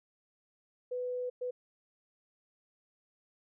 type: tone bursts at uneven times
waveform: sine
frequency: 497.4 Hz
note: B4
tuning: 12 cents sharp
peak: -33 dBFS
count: 2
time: 0.91-1.3 / 1.41-1.51 s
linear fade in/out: 10 ms
effects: none